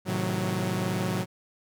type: chord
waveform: sawtooth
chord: A diminished seventh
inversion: none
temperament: equal with one note detuned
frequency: 110 / 130.81 / 158.1 / 185 Hz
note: A2 / C3 / Eb3 / Gb3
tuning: 0 / 0 / +28 / 0 cents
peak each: -28 / -31 / -31 / -25 dBFS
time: 0.05-1.26 s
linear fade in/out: 50 ms
effects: none